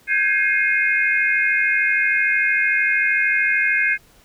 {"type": "chord", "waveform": "sine", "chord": "Ab major seventh", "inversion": "third", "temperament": "equal with one note detuned", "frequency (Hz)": [1568, 1661.2, 2138, 2489], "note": ["G6", "Ab6", "C7", "Eb7"], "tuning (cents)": [0, 0, 37, 0], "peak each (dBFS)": [-23, -21, -19, -23], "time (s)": [0.07, 3.98], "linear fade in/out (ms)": 50, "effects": ["pink hiss -53 dBFS RMS until 4.24 s"]}